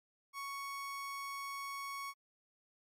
30% pulse tone, 1110 Hz, C#6, 2 cents sharp, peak -38 dBFS, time 0.33-2.14 s, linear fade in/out 50 ms, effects MP3 64 kbps

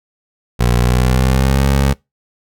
20% pulse tone with pitch glide, 60.2 to 68.36 Hz, B1 to C#2, -44 to -24 cents, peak -6 dBFS, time 0.59-1.94 s, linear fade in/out 20 ms, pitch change +220 cents, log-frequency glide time 0.75-1.67 s, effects noise-tail reverb RT60 0.2 s tail -24 dB re dry

